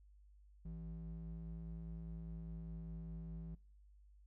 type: ring-modulated tone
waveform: triangle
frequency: 110 Hz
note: A2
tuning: in tune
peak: -40 dBFS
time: 0.65-3.55 s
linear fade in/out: 5 ms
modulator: 55.1 Hz
effects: noise-tail reverb RT60 0.4 s tail -22 dB re dry + added 50 Hz sine -61 dBFS peak until 4.26 s